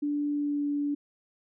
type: tone with pitch glide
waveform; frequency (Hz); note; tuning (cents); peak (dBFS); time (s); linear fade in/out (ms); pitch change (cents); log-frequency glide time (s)
sine; 291.7 to 289; D4 to D4; -12 to -28; -26; 0.02-0.95; 10; -16; 0.31-0.67
effects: none